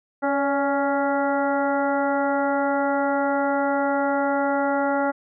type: harmonic tone with a mistuned harmonic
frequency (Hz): 278.6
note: C#4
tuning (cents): +9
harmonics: 1 / 2 / 3 / 4 / 5 / 6 / 7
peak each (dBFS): -25 / -24 / -25 / -35 / -28 / -40 / -37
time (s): 0.22-5.12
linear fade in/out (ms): 20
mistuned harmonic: 2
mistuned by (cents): +31
effects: none